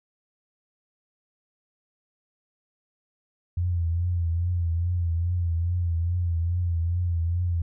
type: tone with vibrato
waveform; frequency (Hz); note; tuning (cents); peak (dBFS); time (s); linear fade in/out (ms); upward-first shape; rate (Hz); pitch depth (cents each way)
sine; 86; F2; -26; -22; 3.57-7.62; 5; triangle; 2.4; 75
effects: none